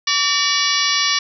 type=harmonic tone with a mistuned harmonic; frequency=574 Hz; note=D5; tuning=40 cents flat; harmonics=2 / 3 / 4 / 5 / 6 / 7 / 8 / 9 / 10; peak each=-24 / -24 / -24 / -24 / -24 / -24 / -24 / -24 / -24 dBFS; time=0.07-1.19 s; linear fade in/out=5 ms; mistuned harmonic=3; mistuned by=+92 cents; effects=none